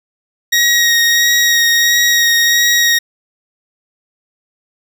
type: tone with vibrato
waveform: 20% pulse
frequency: 1884 Hz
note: A#6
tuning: 18 cents sharp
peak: -4 dBFS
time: 0.52-2.99 s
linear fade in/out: 10 ms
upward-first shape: sine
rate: 1.5 Hz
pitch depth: 15 cents each way
effects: none